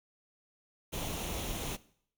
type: noise with comb filter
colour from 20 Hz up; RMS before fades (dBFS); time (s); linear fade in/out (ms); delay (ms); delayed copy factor
pink; -37; 0.92-1.77; 20; 0.31; +0.5
effects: noise-tail reverb RT60 0.6 s tail -19 dB re dry